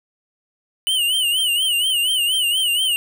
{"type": "tone with vibrato", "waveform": "square", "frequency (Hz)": 2960, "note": "F#7", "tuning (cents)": 0, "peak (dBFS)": -17, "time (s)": [0.87, 2.96], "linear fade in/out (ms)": 0, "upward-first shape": "sine", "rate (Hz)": 4.2, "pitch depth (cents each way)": 110, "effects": []}